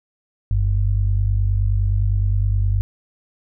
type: tone pair together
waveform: sine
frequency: 48.35 / 98 Hz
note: G1 / G2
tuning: -23 / 0 cents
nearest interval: octave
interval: 1223 cents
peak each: -18 dBFS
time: 0.51-2.81 s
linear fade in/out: 0 ms
effects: none